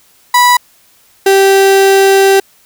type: tone pair in turn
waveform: 35% pulse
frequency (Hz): 982 / 389.7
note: B5 / G4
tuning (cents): -10 / -10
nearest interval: octave + major third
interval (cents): 1600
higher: first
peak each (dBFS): -3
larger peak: neither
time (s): 0.34-0.57 / 1.26-2.4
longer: second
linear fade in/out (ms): 5
effects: white hiss -48 dBFS RMS until 2.65 s